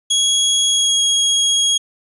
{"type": "tone with pitch glide", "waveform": "25% pulse", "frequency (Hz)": [3322, 3295], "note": ["G#7", "G#7"], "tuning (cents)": [0, -14], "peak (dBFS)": -9, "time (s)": [0.1, 1.78], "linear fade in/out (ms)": 10, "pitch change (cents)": -14, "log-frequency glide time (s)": [0.68, 1], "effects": ["resampled to 24000 Hz"]}